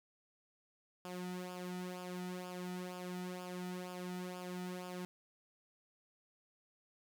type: tone with flanger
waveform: sawtooth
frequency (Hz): 180.8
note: F#3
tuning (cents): -40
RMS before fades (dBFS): -44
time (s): 1.05-5.05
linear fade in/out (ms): 0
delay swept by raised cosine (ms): 0.49 to 1.89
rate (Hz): 2.1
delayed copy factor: -0.65
effects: none